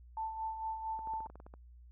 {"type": "tone with tremolo", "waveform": "sine", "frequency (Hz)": 885, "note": "A5", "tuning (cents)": 10, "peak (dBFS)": -34, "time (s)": [0.17, 1.27], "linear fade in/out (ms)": 2, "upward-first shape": "sine", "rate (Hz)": 4.4, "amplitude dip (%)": 55}
{"type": "clicks", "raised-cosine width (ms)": 1, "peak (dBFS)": -38, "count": 10, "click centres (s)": [0.991, 1.073, 1.137, 1.205, 1.261, 1.3, 1.356, 1.401, 1.465, 1.539]}
{"effects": ["added 60 Hz sine -53 dBFS peak until 1.91 s"]}